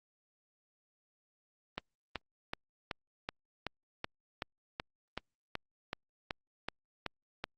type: click train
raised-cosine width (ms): 0.3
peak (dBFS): -19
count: 16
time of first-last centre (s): 1.78-7.44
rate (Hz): 2.65
effects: Opus 32 kbps